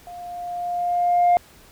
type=tone with level ramp; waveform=sine; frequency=705 Hz; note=F5; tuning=16 cents sharp; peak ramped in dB=-35 to -10 dBFS; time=0.07-1.37 s; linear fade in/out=0 ms; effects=tanh soft clip ceiling -11 dBFS + pink hiss -50 dBFS RMS until 1.71 s